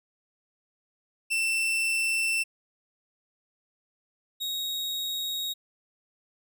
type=tone pair in turn; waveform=40% pulse; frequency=2679 / 3773 Hz; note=E7 / A#7; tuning=+27 / +20 cents; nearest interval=tritone; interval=593 cents; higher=second; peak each=-23 / -28 dBFS; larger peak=first; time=1.3-2.44 / 4.4-5.54 s; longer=neither; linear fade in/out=20 ms; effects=none